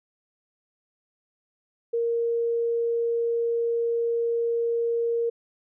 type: tone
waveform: sine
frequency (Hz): 466.2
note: A#4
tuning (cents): 0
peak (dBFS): -22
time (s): 1.93-5.3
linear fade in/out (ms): 10
effects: none